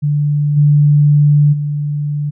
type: tone with level steps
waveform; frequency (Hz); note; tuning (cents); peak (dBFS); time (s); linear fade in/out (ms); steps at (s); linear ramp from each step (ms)
sine; 146.83; D3; 0; -11 / -6 / -15; 0.02-2.31; 20; 0.56 / 1.52; 20
effects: none